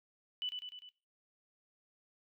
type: tone with echo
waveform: sine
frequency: 2982 Hz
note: F#7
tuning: 13 cents sharp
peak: -35 dBFS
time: 0.42-0.49 s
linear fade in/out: 0 ms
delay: 100 ms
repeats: 4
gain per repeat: -4 dB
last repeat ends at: 0.89 s
effects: noise-tail reverb RT60 0.3 s tail -17 dB re dry